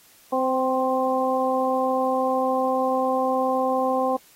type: harmonic tone with a mistuned harmonic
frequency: 259.5 Hz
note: C4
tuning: 14 cents flat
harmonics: 1 / 2 / 3 / 4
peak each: -27 / -23 / -25 / -27 dBFS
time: 0.32-4.17 s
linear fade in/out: 10 ms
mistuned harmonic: 4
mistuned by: +22 cents
effects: white hiss -54 dBFS RMS until 4.35 s + AAC 48 kbps